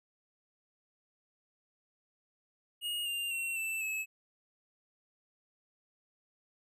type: tone with pitch steps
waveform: square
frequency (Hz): 2867 / 2795 / 2725 / 2657 / 2590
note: F7 / F7 / F7 / E7 / E7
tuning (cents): +45 / +1 / -43 / +13 / -31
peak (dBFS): -34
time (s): 2.81-4.06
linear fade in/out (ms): 50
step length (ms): 250
effects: none